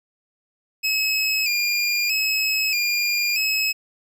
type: tone with vibrato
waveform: 25% pulse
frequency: 2489 Hz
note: D#7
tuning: in tune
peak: -16 dBFS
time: 0.83-3.73 s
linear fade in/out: 20 ms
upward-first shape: square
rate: 0.79 Hz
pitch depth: 57 cents each way
effects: none